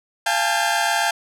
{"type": "tone cluster", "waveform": "sawtooth", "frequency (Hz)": [691, 815, 882, 1591], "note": ["F5", "G#5", "A5", "G6"], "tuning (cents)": [-19, -33, 4, 25], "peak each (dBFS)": -20, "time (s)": [0.26, 1.11], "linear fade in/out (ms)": 5, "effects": ["low-pass 12000 Hz 12 dB/octave"]}